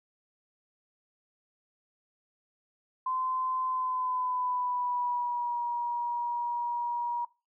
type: tone with pitch glide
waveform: sine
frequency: 1030 to 955.5 Hz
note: C6 to A#5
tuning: -28 to +43 cents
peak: -28 dBFS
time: 3.06-7.25 s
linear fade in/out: 5 ms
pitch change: -129 cents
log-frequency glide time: 3.66-5.61 s
effects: noise-tail reverb RT60 0.3 s tail -21 dB re dry